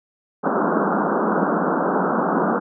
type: band-pass noise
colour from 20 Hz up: pink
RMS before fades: -20 dBFS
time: 0.43-2.6 s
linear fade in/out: 20 ms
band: 170 to 1500 Hz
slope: 96 dB/octave
effects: none